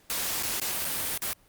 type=noise with dropouts; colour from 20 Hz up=white; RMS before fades=-30 dBFS; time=0.1-1.33 s; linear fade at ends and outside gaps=0 ms; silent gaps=0.427-0.433 / 0.599-0.617 / 0.846-0.85 / 1.176-1.22 s; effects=pink hiss -61 dBFS RMS until 1.48 s + Opus 48 kbps